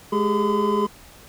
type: tone cluster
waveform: triangle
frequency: 210.1 / 398.3 / 419.3 / 1017 Hz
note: G#3 / G4 / G#4 / C6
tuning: +20 / +28 / +17 / -50 cents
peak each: -22 dBFS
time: 0.12-0.87 s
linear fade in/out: 10 ms
effects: pink hiss -47 dBFS RMS until 1.28 s